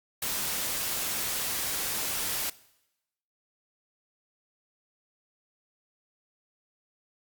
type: noise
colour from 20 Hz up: white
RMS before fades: -31 dBFS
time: 0.22-2.5 s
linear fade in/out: 5 ms
effects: noise-tail reverb RT60 0.9 s tail -20 dB re dry + Opus 48 kbps